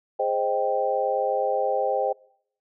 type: chord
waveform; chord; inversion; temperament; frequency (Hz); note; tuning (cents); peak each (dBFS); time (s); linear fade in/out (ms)
sine; Ab major seventh; none; equal; 415.3 / 523.3 / 622.3 / 784; Ab4 / C5 / Eb5 / G5; 0 / 0 / 0 / 0; -30 / -25 / -28 / -26; 0.19-2.13; 10
effects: noise-tail reverb RT60 0.7 s tail -25 dB re dry